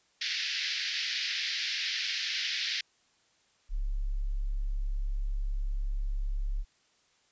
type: band-pass noise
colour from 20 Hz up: white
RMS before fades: -33 dBFS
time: 0.21-2.81 s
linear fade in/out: 5 ms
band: 1700 to 5200 Hz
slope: 48 dB/octave
type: tone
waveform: sine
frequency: 34.65 Hz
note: C#1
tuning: in tune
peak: -28 dBFS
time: 3.69-6.65 s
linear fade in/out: 50 ms
effects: white hiss -68 dBFS RMS until 7.31 s + resampled to 16000 Hz